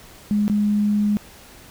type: tone with dropouts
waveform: sine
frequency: 207.7 Hz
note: G#3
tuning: in tune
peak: -16 dBFS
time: 0.31-1.17 s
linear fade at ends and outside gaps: 0 ms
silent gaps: 0.48-0.498 s
effects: pink hiss -45 dBFS RMS until 1.7 s